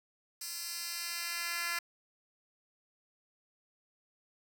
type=tone with high-pass filter sweep; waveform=10% pulse; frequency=342.7 Hz; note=F4; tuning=33 cents flat; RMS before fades=-38 dBFS; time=0.41-1.79 s; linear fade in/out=5 ms; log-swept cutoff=6000 to 1800 Hz; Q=0.94; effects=none